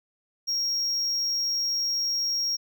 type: tone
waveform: triangle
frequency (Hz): 5588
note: F8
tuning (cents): 0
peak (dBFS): -23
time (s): 0.47-2.57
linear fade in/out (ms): 20
effects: none